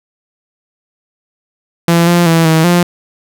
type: tone with pitch steps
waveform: sawtooth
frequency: 169.3 / 173.4 / 164.8 / 160.3 / 175 Hz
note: E3 / F3 / E3 / E3 / F3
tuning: +46 / -12 / 0 / -48 / +4 cents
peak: -3 dBFS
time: 1.88-2.83 s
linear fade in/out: 2 ms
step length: 190 ms
effects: none